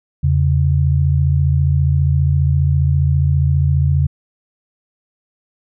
sine tone pair together, 83.8 / 138.63 Hz, E2 / C#3, +29 / 0 cents, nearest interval major sixth, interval 871 cents, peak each -14 dBFS, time 0.23-4.07 s, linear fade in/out 10 ms, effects none

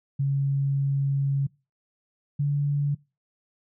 sine tone pair in turn, 138.59 / 143.6 Hz, C#3 / D3, 0 / -39 cents, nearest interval minor second, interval 61 cents, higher second, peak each -21 dBFS, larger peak neither, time 0.19-1.47 / 2.39-2.95 s, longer first, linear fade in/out 10 ms, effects noise-tail reverb RT60 0.3 s tail -24 dB re dry

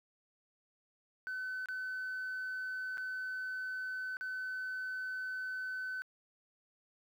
sine tone with dropouts, 1515 Hz, F#6, 40 cents sharp, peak -35 dBFS, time 1.27-6.02 s, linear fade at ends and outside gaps 0 ms, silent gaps 1.658-1.686 / 2.973-2.98 / 4.169-4.21 s, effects tanh soft clip ceiling -35 dBFS + 11-bit

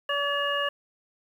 harmonic tone, 571 Hz, D5, 49 cents flat, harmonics 1 / 2 / 3 / 5, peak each -30 / -30 / -30 / -30 dBFS, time 0.09-0.69 s, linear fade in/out 5 ms, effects 9-bit

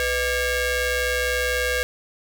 sawtooth ring-modulated tone, 561 Hz, C#5, 21 cents sharp, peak -14 dBFS, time 0-1.83 s, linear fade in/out 0 ms, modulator 1060 Hz, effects none

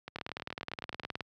two click trains, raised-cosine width 0.3 ms, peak -20 / -24 dBFS, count 21 / 10, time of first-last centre 0.16-1.207 / 0.08-1.034 s, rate 19.1 / 9.43 Hz, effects high-pass 80 Hz 12 dB/octave

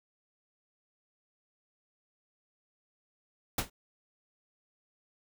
pink noise with exponential decay, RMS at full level -24 dBFS, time 3.58-3.7 s, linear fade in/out 5 ms, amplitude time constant 26 ms, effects none

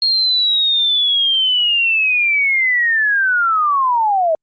sine linear sweep, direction down, 4268 to 618 Hz, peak -12 dBFS, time 0.02-4.35 s, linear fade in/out 2 ms, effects Opus 32 kbps

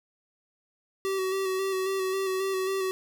square tone with vibrato, 381.7 Hz, G4, 46 cents flat, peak -27 dBFS, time 1.05-2.91 s, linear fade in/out 0 ms, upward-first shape square, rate 3.7 Hz, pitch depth 23 cents each way, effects none

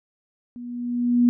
sine tone with level ramp, 242.2 Hz, B3, 34 cents flat, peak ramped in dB -34 to -12 dBFS, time 0.56-1.29 s, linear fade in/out 0 ms, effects none

